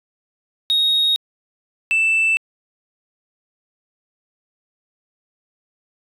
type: tone pair in turn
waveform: sine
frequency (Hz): 3752 / 2650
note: A#7 / E7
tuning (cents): +11 / +9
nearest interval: tritone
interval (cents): 602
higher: first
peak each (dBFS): -12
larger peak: neither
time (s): 0.7-1.16 / 1.91-2.37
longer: neither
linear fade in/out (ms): 0
effects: tanh soft clip ceiling -12 dBFS